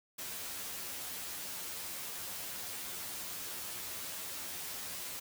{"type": "noise with comb filter", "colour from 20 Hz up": "white", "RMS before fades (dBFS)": -42, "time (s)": [0.18, 5.2], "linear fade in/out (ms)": 10, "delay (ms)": 11, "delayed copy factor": 0.9, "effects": []}